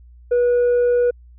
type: tone with tanh clipping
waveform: sine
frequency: 485.8 Hz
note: B4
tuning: 29 cents flat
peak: -14 dBFS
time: 0.31-1.11 s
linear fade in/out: 10 ms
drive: 2 dB
effects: added 60 Hz sine -42 dBFS peak until 1.38 s